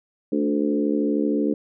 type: harmonic tone with a mistuned harmonic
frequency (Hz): 73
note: D2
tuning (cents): -10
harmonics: 3 / 4 / 5 / 6 / 7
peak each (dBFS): -25 / -22 / -29 / -27 / -31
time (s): 0.32-1.54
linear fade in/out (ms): 5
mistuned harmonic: 5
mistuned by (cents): -16
effects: none